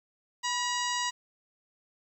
harmonic tone with a mistuned harmonic, 960 Hz, B5, 49 cents flat, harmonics 1 / 2 / 3 / 4 / 5 / 6 / 7 / 8, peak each -32 / -35 / -37 / -38 / -39 / -40 / -40 / -41 dBFS, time 0.43-1.11 s, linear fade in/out 20 ms, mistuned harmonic 1, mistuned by +48 cents, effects 10-bit

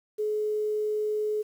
sine tone with quantisation, 425.3 Hz, G#4, 41 cents sharp, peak -25 dBFS, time 0.18-1.43 s, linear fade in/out 20 ms, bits 9, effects none

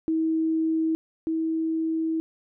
sine tone pair in turn, 321.1 / 322.5 Hz, E4 / E4, -45 / -38 cents, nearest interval unison, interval 7 cents, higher second, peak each -21 / -23 dBFS, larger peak first, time 0.08-0.95 / 1.27-2.2 s, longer second, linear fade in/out 0 ms, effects none

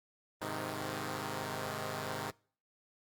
5% pulse chord, Ab major, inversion none, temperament equal, 103.83 / 130.81 / 155.56 Hz, Ab2 / C3 / Eb3, 0 / 0 / 0 cents, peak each -30 dBFS, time 0.41-2.31 s, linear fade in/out 10 ms, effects noise-tail reverb RT60 0.5 s tail -26 dB re dry + Opus 32 kbps

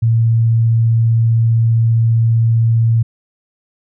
sine tone, 114.4 Hz, A#2, 32 cents flat, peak -9 dBFS, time 0.02-3.03 s, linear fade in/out 10 ms, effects none

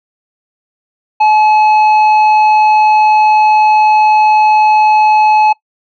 sine tone with tanh clipping, 856 Hz, A5, 48 cents flat, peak -7 dBFS, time 1.2-5.53 s, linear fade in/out 10 ms, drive 9 dB, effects noise-tail reverb RT60 0.1 s tail -21 dB re dry + low-pass 4000 Hz 12 dB/octave

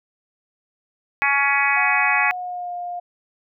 harmonic tone, 280 Hz, C#4, 18 cents sharp, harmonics 3 / 4 / 5 / 6 / 7 / 8 / 9, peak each -24 / -25 / -28 / -24 / -22 / -23 / -23 dBFS, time 1.22-2.31 s, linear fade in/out 0 ms
sine tone with pitch glide, 740 to 707 Hz, F#5 to F5, 0 to +21 cents, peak -26 dBFS, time 1.76-3 s, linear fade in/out 10 ms, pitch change -79 cents, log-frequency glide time 2.09-2.73 s
effects none

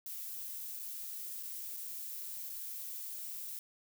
violet noise with dropouts, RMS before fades -43 dBFS, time 0.06-3.59 s, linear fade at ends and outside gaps 1 ms, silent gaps 0.792-0.796 / 1.428-1.432 / 1.766-1.77 / 2.495-2.499 s, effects none

